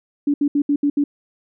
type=tone bursts at uneven times; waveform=sine; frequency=287.9 Hz; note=D4; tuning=34 cents flat; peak=-14 dBFS; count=6; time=0.27-0.34 / 0.41-0.48 / 0.55-0.62 / 0.69-0.76 / 0.83-0.9 / 0.97-1.04 s; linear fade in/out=5 ms; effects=none